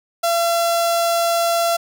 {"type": "tone with notch filter", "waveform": "sawtooth", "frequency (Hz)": 679, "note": "F5", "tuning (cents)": -49, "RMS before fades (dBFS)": -18, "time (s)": [0.23, 1.77], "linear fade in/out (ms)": 10, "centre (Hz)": 2200, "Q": 1.7, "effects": []}